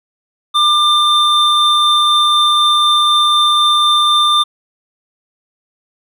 triangle tone pair together, 1194 / 3578 Hz, D6 / A7, +28 / +28 cents, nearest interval octave + perfect fifth, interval 1900 cents, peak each -10 dBFS, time 0.54-4.44 s, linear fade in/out 20 ms, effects none

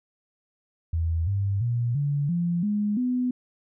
sine tone with pitch steps, 82.41 / 99.14 / 119.27 / 143.48 / 172.62 / 207.7 / 249.8 Hz, E2 / G2 / A#2 / D3 / F3 / G#3 / B3, 0 / +20 / +40 / -40 / -20 / 0 / +20 cents, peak -22 dBFS, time 0.93-3.31 s, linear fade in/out 5 ms, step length 340 ms, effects none

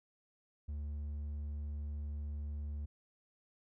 sine tone with hard clipping, 73.6 Hz, D2, 4 cents sharp, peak -39 dBFS, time 0.68-2.86 s, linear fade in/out 10 ms, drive 3 dB, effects none

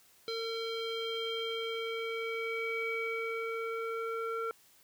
square tone with low-pass filter sweep, 454.2 Hz, A#4, 45 cents flat, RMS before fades -36 dBFS, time 0.28-4.51 s, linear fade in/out 0 ms, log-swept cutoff 4000 to 1600 Hz, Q 5.8, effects white hiss -63 dBFS RMS until 4.83 s + high-pass 60 Hz 12 dB/octave

